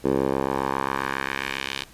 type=tone with band-pass filter sweep; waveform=10% pulse; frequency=67.4 Hz; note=C#2; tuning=48 cents flat; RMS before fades=-26 dBFS; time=0.04-1.84 s; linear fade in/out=10 ms; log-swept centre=420 to 3400 Hz; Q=1.6; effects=pink hiss -50 dBFS RMS until 1.93 s + resampled to 32000 Hz